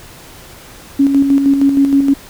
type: tone with tremolo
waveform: sine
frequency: 277.2 Hz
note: C#4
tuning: in tune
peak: -6 dBFS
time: 0.99-2.14 s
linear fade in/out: 10 ms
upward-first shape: square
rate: 6.4 Hz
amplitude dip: 45%
effects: pink hiss -37 dBFS RMS until 2.29 s